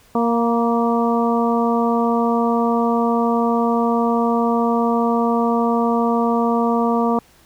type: harmonic tone with a mistuned harmonic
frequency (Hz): 233.1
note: A#3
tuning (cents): 0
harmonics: 1 / 2 / 3 / 4 / 5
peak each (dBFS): -18 / -21 / -23 / -24 / -25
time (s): 0.15-7.19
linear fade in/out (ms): 2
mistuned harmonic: 4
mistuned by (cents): +22
effects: pink hiss -52 dBFS RMS until 7.45 s